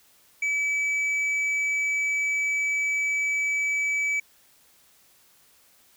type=tone with hard clipping; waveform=sine; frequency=2294 Hz; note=D7; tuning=41 cents flat; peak=-24 dBFS; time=0.42-4.2 s; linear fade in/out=5 ms; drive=4 dB; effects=white hiss -59 dBFS RMS until 5.96 s